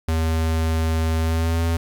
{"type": "tone with pitch glide", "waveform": "square", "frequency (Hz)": [80.7, 83.11], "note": ["E2", "E2"], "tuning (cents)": [-36, 15], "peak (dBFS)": -19, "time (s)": [0.08, 1.77], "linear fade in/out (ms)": 5, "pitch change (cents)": 51, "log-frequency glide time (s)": [1.19, 1.63], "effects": ["9-bit"]}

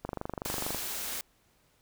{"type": "click train", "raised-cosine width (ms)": 1, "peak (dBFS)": -20, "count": 18, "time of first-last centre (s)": [0.05, 0.747], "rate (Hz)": 24.4}
{"type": "band-stop noise", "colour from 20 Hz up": "white", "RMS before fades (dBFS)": -36, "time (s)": [0.45, 1.21], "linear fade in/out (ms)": 2, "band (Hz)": [100, 170], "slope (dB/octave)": 96}
{"effects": ["pink hiss -68 dBFS RMS until 1.81 s"]}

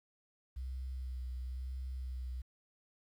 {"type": "tone with vibrato", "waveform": "sine", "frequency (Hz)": 63.7, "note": "C2", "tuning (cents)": -46, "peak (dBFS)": -38, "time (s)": [0.56, 2.42], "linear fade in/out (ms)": 10, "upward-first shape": "sine", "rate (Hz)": 0.99, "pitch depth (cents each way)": 27, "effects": ["11-bit"]}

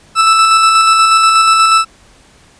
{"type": "tone with tremolo", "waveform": "40% pulse", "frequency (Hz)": 1318.5, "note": "E6", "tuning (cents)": 0, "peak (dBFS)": -4, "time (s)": [0.15, 1.85], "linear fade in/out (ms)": 50, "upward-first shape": "square", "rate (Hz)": 8.3, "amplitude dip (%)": 25, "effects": ["pink hiss -45 dBFS RMS until 2.59 s", "resampled to 22050 Hz"]}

